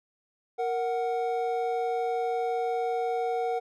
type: tone pair together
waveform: triangle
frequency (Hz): 466.2 / 740.7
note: A#4 / F#5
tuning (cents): 0 / +2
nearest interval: minor sixth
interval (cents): 802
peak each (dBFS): -27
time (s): 0.58-3.6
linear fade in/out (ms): 20
effects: none